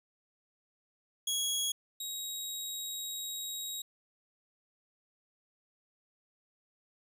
20% pulse tone pair in turn, 3322 / 3804 Hz, G#7 / A#7, 0 / +34 cents, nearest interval major second, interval 234 cents, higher second, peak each -25 / -31 dBFS, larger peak first, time 1.27-1.72 / 2-3.82 s, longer second, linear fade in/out 5 ms, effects none

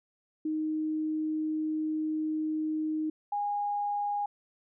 sine tone pair in turn, 311.1 / 820 Hz, D#4 / G#5, 0 / -22 cents, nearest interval octave + perfect fourth, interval 1678 cents, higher second, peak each -28 dBFS, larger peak neither, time 0.45-3.1 / 3.32-4.26 s, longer first, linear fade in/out 5 ms, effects none

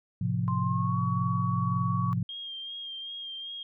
sine chord, F major, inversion first, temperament just, 109.13 / 130.96 / 174.61 Hz, A2 / C3 / F3, -14 / +2 / 0 cents, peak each -30 dBFS, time 0.21-2.23 s, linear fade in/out 5 ms
sine tone with pitch glide, 1049 to 1124.3 Hz, C6 to C#6, +4 to +24 cents, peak -31 dBFS, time 0.48-2.13 s, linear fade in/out 0 ms, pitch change +120 cents, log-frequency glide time 0.6-0.99 s
sine tone with vibrato, 3217 Hz, G7, 44 cents sharp, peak -36 dBFS, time 2.29-3.63 s, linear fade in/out 2 ms, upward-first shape sine, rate 2.6 Hz, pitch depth 29 cents each way
effects none

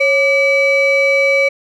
triangle ring-modulated tone, 870 Hz, A5, 20 cents flat, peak -5 dBFS, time 0-1.49 s, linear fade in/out 10 ms, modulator 1420 Hz, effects none

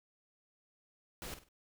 pink noise with echo, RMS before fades -44 dBFS, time 1.22-1.34 s, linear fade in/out 0 ms, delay 49 ms, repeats 3, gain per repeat -10 dB, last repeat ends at 1.487 s, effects none

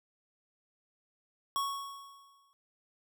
square tone with exponential decay, 1108.7 Hz, C#6, in tune, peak -29 dBFS, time 1.56-2.53 s, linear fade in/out 0 ms, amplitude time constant 210 ms, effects none

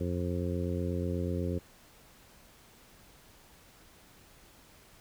harmonic tone, 88.2 Hz, F2, 18 cents sharp, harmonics 1 / 2 / 3 / 4 / 5 / 6, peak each -33 / -36 / -38 / -39 / -40 / -41 dBFS, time 0-1.59 s, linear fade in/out 10 ms, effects pink hiss -58 dBFS RMS until 5 s

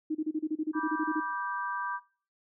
sine tone bursts, 311.1 Hz, D#4, in tune, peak -27 dBFS, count 14, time 0.1-1.203 s, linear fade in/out 10 ms, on 50 ms, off 31 ms
sine chord, G major, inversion first, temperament equal with one note detuned, 976.4 / 1174.7 / 1568 Hz, B5 / D6 / G6, -20 / 0 / 0 cents, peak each -36 dBFS, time 0.73-2 s, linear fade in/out 50 ms
effects noise-tail reverb RT60 0.4 s tail -19 dB re dry

